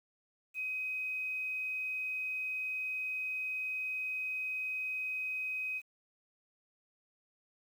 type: tone with quantisation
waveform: sine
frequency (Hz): 2521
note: D#7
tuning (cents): +22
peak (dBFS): -34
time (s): 0.54-5.82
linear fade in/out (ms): 50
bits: 10
effects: none